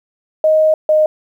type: tone pair in turn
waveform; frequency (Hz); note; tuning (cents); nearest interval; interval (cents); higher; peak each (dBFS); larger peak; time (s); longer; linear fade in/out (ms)
sine; 625 / 617.5; D#5 / D#5; +8 / -13; unison; 21; first; -8; neither; 0.44-0.74 / 0.89-1.06; first; 2
effects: 8-bit